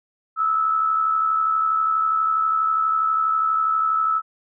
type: tone with amplitude modulation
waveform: sine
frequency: 1304 Hz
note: E6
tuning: 19 cents flat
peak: -15 dBFS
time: 0.36-4.22 s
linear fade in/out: 50 ms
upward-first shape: sine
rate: 72.3 Hz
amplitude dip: 50%
effects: none